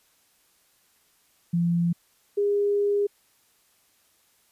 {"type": "tone pair in turn", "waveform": "sine", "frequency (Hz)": [171.2, 407.2], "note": ["F3", "G#4"], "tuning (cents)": [-34, -34], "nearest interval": "octave + minor third", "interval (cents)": 1500, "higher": "second", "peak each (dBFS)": -20, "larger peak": "neither", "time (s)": [[1.53, 1.93], [2.37, 3.07]], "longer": "second", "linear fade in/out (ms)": 10, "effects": ["white hiss -64 dBFS RMS until 4.51 s", "resampled to 32000 Hz"]}